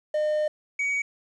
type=tone pair in turn; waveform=triangle; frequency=608 / 2256 Hz; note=D#5 / C#7; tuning=-40 / +30 cents; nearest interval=octave + major seventh; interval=2270 cents; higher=second; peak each=-20 / -22 dBFS; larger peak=first; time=0.14-0.48 / 0.79-1.02 s; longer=first; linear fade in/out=5 ms; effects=resampled to 22050 Hz + 9-bit